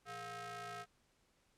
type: ring-modulated tone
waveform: sawtooth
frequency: 293.7 Hz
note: D4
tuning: in tune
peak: -38 dBFS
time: 0.05-0.86 s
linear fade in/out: 50 ms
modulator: 1000 Hz
effects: pink hiss -75 dBFS RMS until 1.57 s + low-pass 10000 Hz 12 dB/octave